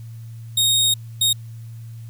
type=tone bursts at uneven times; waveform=sawtooth; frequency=3729 Hz; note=A#7; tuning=in tune; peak=-12 dBFS; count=2; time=0.57-0.94 / 1.21-1.33 s; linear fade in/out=5 ms; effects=added 114 Hz sine -33 dBFS peak until 2.09 s + white hiss -56 dBFS RMS until 2.09 s